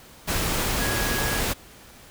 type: tone in noise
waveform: sine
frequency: 1661.2 Hz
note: G#6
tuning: in tune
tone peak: -30 dBFS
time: 0.79-1.41 s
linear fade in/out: 20 ms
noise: pink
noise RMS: -25 dBFS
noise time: 0.27-1.54 s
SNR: -8 dB
effects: pink hiss -48 dBFS RMS until 2.1 s